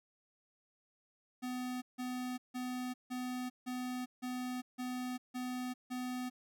square tone bursts, 251.1 Hz, B3, 29 cents sharp, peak -38 dBFS, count 9, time 1.42-6.3 s, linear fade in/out 20 ms, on 400 ms, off 160 ms, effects none

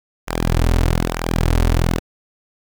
sawtooth tone with flanger, 41.71 Hz, E1, 21 cents sharp, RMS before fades -17 dBFS, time 0.27-2 s, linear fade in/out 20 ms, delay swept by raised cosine 0.23 to 6.13 ms, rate 1.1 Hz, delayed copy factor -0.7, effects 8-bit

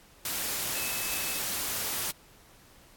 sine tone in noise, 2598 Hz, E7, 26 cents flat, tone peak -39 dBFS, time 0.75-1.39 s, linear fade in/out 2 ms, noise white, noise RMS -32 dBFS, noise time 0.25-2.11 s, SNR -10 dB, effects pink hiss -57 dBFS RMS until 2.96 s + AAC 64 kbps

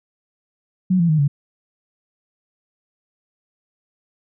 sine tone with pitch steps, 184.7 / 169.37 / 155.31 / 142.42 Hz, F#3 / E3 / D#3 / C#3, -3 / +47 / -3 / +47 cents, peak -13 dBFS, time 0.9-1.28 s, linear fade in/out 10 ms, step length 95 ms, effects none

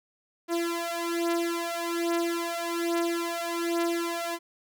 sawtooth beating tone pair, 338.8 / 340 Hz, E4 / F4, +48 / -46 cents, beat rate 1.2 Hz, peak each -26 dBFS, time 0.48-4.39 s, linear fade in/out 50 ms, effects none

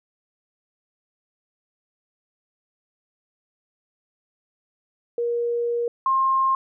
sine tone pair in turn, 473.7 / 1063.4 Hz, A#4 / C6, +28 / +28 cents, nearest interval octave + major second, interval 1400 cents, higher second, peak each -21 / -17 dBFS, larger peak second, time 5.18-5.88 / 6.06-6.55 s, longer first, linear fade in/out 2 ms, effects none

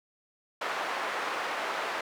white band-pass noise, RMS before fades -33 dBFS, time 0.61-2.01 s, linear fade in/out 5 ms, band 540 to 1500 Hz, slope 12 dB/octave, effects none

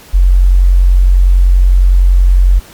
sine tone, 45.37 Hz, F#1, 33 cents flat, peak -3 dBFS, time 0.13-2.6 s, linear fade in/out 20 ms, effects pink hiss -37 dBFS RMS until 2.73 s + MP3 96 kbps

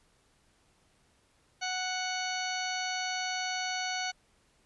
harmonic tone, 740 Hz, F#5, in tune, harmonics 1 / 2 / 3 / 4 / 5 / 6 / 8 / 9, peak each -36 / -38 / -39 / -41 / -46 / -39 / -41 / -51 dBFS, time 1.61-4.12 s, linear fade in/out 20 ms, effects pink hiss -68 dBFS RMS until 4.65 s + resampled to 24000 Hz

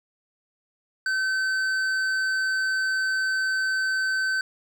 sine tone with hard clipping, 1534 Hz, G6, 38 cents flat, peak -24 dBFS, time 1.06-4.41 s, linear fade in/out 2 ms, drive 8 dB, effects none

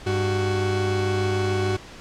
40% pulse tone pair together, 99.78 / 372.3 Hz, G2 / F#4, +31 / +11 cents, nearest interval octave + major seventh, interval 2280 cents, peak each -23 dBFS, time 0.06-1.77 s, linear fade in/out 10 ms, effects pink hiss -42 dBFS RMS until 2 s + low-pass 6000 Hz 12 dB/octave

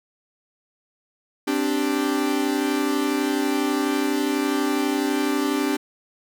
45% pulse chord, C suspended second, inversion none, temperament equal, 261.6 / 293.7 / 392 Hz, C4 / D4 / G4, 0 / 0 / 0 cents, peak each -26 / -23 / -27 dBFS, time 1.47-5.77 s, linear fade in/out 10 ms, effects none

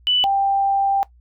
sine tone pair in turn, 2979 / 789 Hz, F#7 / G5, +11 / +11 cents, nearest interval octave + major seventh, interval 2300 cents, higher first, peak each -15 dBFS, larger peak neither, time 0.07-0.24 / 0.24-1.03 s, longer second, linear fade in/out 0 ms, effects noise-tail reverb RT60 0.1 s tail -18 dB re dry + added 60 Hz sine -48 dBFS peak until 1.2 s

